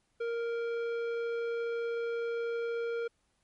triangle tone with tanh clipping, 466.2 Hz, A#4, in tune, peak -33 dBFS, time 0.2-3.08 s, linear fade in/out 10 ms, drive 16 dB, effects pink hiss -75 dBFS RMS until 3.43 s + MP3 48 kbps

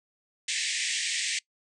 pink band-pass noise, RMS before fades -30 dBFS, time 0.48-1.39 s, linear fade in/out 5 ms, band 1800 to 8900 Hz, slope 96 dB/octave, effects noise-tail reverb RT60 0.1 s tail -23 dB re dry

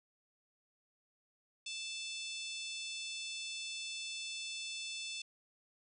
harmonic tone, 880 Hz, A5, in tune, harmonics 3 / 4 / 5 / 6 / 7 / 8 / 9 / 10, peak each -45 / -45 / -51 / -49 / -52 / -55 / -53 / -56 dBFS, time 1.66-5.22 s, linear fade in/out 5 ms, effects none

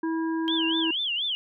harmonic tone, 325.1 Hz, E4, 24 cents flat, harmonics 1 / 3 / 5, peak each -25 / -35 / -39 dBFS, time 0.03-0.91 s, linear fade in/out 5 ms
sine tone with vibrato, 3136 Hz, G7, in tune, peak -25 dBFS, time 0.48-1.35 s, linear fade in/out 0 ms, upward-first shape sine, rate 4.2 Hz, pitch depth 220 cents each way
effects none

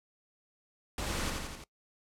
pink noise with echo, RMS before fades -36 dBFS, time 0.98-1.3 s, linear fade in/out 2 ms, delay 85 ms, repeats 4, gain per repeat -3 dB, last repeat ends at 1.64 s, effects noise-tail reverb RT60 0.1 s tail -21 dB re dry + low-pass 10000 Hz 12 dB/octave

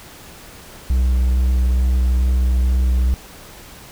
triangle tone with vibrato, 62.9 Hz, B1, 32 cents sharp, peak -11 dBFS, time 0.9-3.14 s, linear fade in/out 0 ms, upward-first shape square, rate 2.3 Hz, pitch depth 11 cents each way, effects pink hiss -40 dBFS RMS until 3.91 s

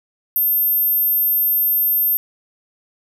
sine tone, 13280 Hz, G#9, 1 cent flat, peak -14 dBFS, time 0.36-2.17 s, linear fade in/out 0 ms, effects none

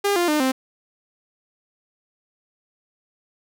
sawtooth tone with pitch steps, 403.5 / 349.2 / 302.3 / 261.6 Hz, G#4 / F4 / D#4 / C4, -50 / 0 / -50 / 0 cents, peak -14 dBFS, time 0.04-0.52 s, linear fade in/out 10 ms, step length 120 ms, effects none

